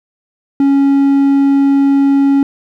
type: tone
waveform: triangle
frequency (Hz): 277.2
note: C#4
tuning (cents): 0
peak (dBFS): -5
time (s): 0.6-2.43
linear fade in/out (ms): 2
effects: none